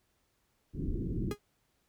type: low-pass noise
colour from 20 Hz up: pink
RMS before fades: -34 dBFS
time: 0.73-1.35 s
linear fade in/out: 50 ms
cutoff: 380 Hz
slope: 48 dB/octave
type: tone with exponential decay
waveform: 45% pulse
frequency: 412.3 Hz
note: G#4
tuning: 13 cents flat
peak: -30 dBFS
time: 1.31-1.39 s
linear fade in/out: 2 ms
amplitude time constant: 16 ms
effects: pink hiss -75 dBFS RMS until 1.88 s